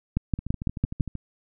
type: two click trains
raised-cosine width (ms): 5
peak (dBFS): -20 / -10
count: 11 / 6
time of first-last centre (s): 0.39-1.153 / 0.17-1.008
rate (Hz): 13.1 / 5.97
effects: none